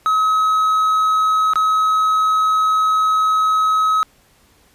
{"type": "tone with dropouts", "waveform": "triangle", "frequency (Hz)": 1278, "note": "D#6", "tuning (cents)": 46, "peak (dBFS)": -11, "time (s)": [0.06, 4.03], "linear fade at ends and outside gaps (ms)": 0, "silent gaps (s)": [1.535, 1.557], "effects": ["pink hiss -54 dBFS RMS until 4.74 s", "resampled to 32000 Hz"]}